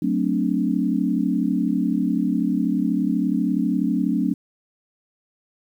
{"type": "chord", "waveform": "sine", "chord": "D dominant seventh", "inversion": "first", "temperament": "equal with one note detuned", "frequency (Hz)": [185, 221.3, 261.6, 293.7], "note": ["F#3", "A3", "C4", "D4"], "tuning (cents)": [0, 10, 0, 0], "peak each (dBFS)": -24, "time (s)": [0.02, 4.34], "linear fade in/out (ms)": 5, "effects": ["9-bit"]}